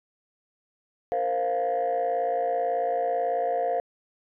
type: chord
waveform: sine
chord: Bb suspended second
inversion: none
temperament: just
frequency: 466.2 / 524.4 / 699.2 Hz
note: Bb4 / C5 / F5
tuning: 0 / +4 / +2 cents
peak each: -29 / -27 / -24 dBFS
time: 1.12-3.8 s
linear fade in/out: 0 ms
effects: tanh soft clip ceiling -19 dBFS